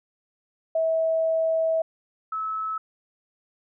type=tone pair in turn; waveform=sine; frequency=648 / 1298.8 Hz; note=E5 / E6; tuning=-30 / -26 cents; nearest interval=octave; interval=1204 cents; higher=second; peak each=-20 / -26 dBFS; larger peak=first; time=0.75-1.82 / 2.32-2.78 s; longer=first; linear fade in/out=5 ms; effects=none